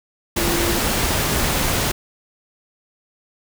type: tone in noise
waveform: sine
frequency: 341.9 Hz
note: F4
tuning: 37 cents flat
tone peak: -23 dBFS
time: 0.37-0.79 s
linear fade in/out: 10 ms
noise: pink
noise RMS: -20 dBFS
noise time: 0.36-1.92 s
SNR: -6 dB
effects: none